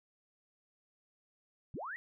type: linear sweep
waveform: sine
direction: up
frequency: 82.41 to 1975.5 Hz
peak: -39 dBFS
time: 1.74-1.96 s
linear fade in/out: 0 ms
effects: none